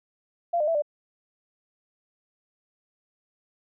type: tone with pitch steps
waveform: sine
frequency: 688 / 603 / 661 / 591 Hz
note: F5 / D5 / E5 / D5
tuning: -26 / +46 / +5 / +11 cents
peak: -21 dBFS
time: 0.53-0.822 s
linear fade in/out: 10 ms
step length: 73 ms
effects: none